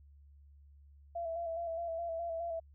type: tone with vibrato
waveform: sine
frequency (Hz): 670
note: E5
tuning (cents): +28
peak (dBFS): -35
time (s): 1.15-2.6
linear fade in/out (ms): 10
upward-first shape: square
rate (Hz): 4.8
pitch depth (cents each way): 31
effects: added 71 Hz sine -56 dBFS peak until 2.74 s